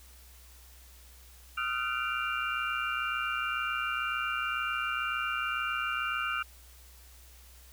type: tone cluster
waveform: sine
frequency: 1255 / 1377 / 1504 / 2367 / 2784 Hz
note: D#6 / F6 / F#6 / D7 / F7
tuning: +15 / -25 / +28 / +13 / -6 cents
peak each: -36 / -34 / -37 / -38 / -37 dBFS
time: 1.57-6.43 s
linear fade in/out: 10 ms
effects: added 62 Hz sine -53 dBFS peak until 7.72 s + white hiss -57 dBFS RMS until 7.72 s